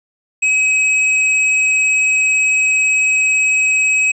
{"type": "tone with hard clipping", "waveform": "sine", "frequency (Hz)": 2547, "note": "D#7", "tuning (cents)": 40, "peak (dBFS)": -13, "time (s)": [0.42, 4.12], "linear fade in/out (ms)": 10, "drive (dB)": 9, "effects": ["resampled to 24000 Hz"]}